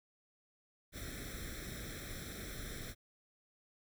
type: noise with comb filter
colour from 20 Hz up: pink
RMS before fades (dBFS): -45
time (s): 0.92-2.95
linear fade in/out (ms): 50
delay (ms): 0.53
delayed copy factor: +1
effects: none